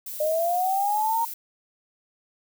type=noise; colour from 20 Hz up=violet; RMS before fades=-35 dBFS; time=0.06-1.34 s; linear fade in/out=5 ms
type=linear sweep; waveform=sine; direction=up; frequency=600 to 935 Hz; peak=-21 dBFS; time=0.2-1.25 s; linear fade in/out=5 ms
effects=none